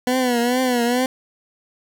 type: tone with vibrato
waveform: 20% pulse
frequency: 246.9 Hz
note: B3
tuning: in tune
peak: -12 dBFS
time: 0.07-1.06 s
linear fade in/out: 2 ms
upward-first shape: triangle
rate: 2.3 Hz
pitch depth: 95 cents each way
effects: none